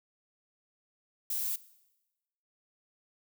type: noise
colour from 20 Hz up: violet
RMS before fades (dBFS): -33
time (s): 1.3-1.56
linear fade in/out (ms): 5
effects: noise-tail reverb RT60 1.0 s tail -19 dB re dry